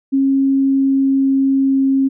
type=tone with pitch glide; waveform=sine; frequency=271.4 to 269.5 Hz; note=C#4 to C#4; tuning=-36 to -49 cents; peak=-11 dBFS; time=0.12-2.09 s; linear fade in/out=20 ms; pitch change=-13 cents; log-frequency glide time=0.45-1.97 s; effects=none